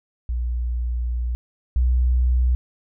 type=tone pair in turn; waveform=sine; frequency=60.1 / 62.04 Hz; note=B1 / B1; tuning=-46 / +9 cents; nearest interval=minor second; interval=55 cents; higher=second; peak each=-21 / -15 dBFS; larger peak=second; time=0.29-1.35 / 1.76-2.55 s; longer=first; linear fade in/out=0 ms; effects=none